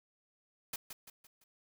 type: noise with echo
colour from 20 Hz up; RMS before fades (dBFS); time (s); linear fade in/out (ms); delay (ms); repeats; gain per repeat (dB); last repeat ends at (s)
white; -39; 0.73-0.76; 5; 170; 4; -7; 1.44
effects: none